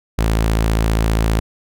sawtooth tone, 55 Hz, A1, in tune, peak -10 dBFS, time 0.18-1.4 s, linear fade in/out 10 ms, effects none

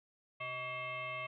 sine tone with frequency modulation, 1637 Hz, G#6, 25 cents flat, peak -38 dBFS, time 0.4-1.27 s, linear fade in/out 10 ms, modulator 503 Hz, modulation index 2.3, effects none

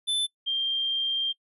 square / sine tone pair in turn, 3520 / 3182 Hz, A7 / G7, 0 / +25 cents, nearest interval major second, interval 175 cents, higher first, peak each -24 dBFS, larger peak neither, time 0.07-0.27 / 0.46-1.33 s, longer second, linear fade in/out 20 ms, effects noise-tail reverb RT60 0.1 s tail -24 dB re dry + resampled to 32000 Hz

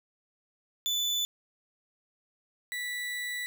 35% pulse tone pair in turn, 3492 / 1965.1 Hz, A7 / B6, -14 / -9 cents, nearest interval minor seventh, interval 995 cents, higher first, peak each -25 / -31 dBFS, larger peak first, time 0.86-1.25 / 2.72-3.46 s, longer second, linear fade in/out 0 ms, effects none

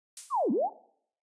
violet noise with exponential decay, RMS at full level -32 dBFS, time 0.17-0.48 s, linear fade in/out 2 ms, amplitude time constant 67 ms
sine linear two-way sweep, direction down then up, 1215 to 202.4 to 929 Hz, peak -24 dBFS, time 0.3-0.7 s, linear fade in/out 50 ms, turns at 0.51 s
effects noise-tail reverb RT60 0.6 s tail -18 dB re dry + resampled to 22050 Hz

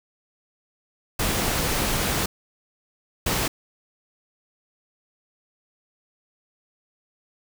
pink noise bursts at uneven times, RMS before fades -24 dBFS, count 2, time 1.19-2.26 / 3.26-3.48 s, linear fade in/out 5 ms, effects none

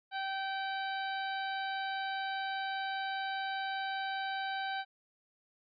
harmonic tone with a mistuned harmonic, 775 Hz, G5, 20 cents flat, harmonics 1 / 2 / 3 / 4 / 5 / 6, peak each -36 / -39 / -48 / -47 / -46 / -53 dBFS, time 0.11-4.85 s, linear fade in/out 50 ms, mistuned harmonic 4, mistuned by -23 cents, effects none

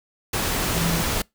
sine tone in noise, 166.9 Hz, E3, 22 cents sharp, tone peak -24 dBFS, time 0.75-1.02 s, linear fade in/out 5 ms, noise pink, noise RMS -24 dBFS, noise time 0.33-1.22 s, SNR -3 dB, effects noise-tail reverb RT60 0.2 s tail -26 dB re dry

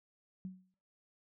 sine tone with exponential decay, 186 Hz, F#3, 9 cents sharp, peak -37 dBFS, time 0.45-0.74 s, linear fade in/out 0 ms, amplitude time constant 63 ms, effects noise-tail reverb RT60 0.3 s tail -17 dB re dry

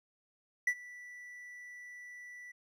triangle tone with ADSR envelope, 1966 Hz, B6, 8 cents flat, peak -23 dBFS, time 0.67-2.52 s, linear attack 5 ms, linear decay 63 ms, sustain -22 dB, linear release 10 ms, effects none

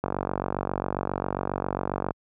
click train, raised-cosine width 1 ms, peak -12 dBFS, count 99, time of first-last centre 0.04-2.108 s, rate 47.4 Hz, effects high-pass 60 Hz 12 dB/octave

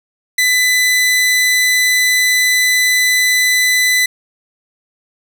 sawtooth tone, 2001 Hz, B6, 22 cents sharp, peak -7 dBFS, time 0.38-4.06 s, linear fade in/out 5 ms, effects none

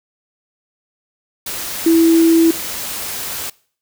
sine tone in noise, 329.6 Hz, E4, in tune, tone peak -8 dBFS, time 1.86-2.51 s, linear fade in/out 5 ms, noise white, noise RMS -25 dBFS, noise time 1.46-3.5 s, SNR +14 dB, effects noise-tail reverb RT60 0.5 s tail -23 dB re dry

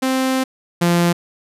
sawtooth tone pair in turn, 261.6 / 172.64 Hz, C4 / F3, 0 / -20 cents, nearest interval perfect fifth, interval 720 cents, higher first, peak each -12 / -9 dBFS, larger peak second, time 0.02-0.44 / 0.81-1.13 s, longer first, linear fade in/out 10 ms, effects resampled to 32000 Hz

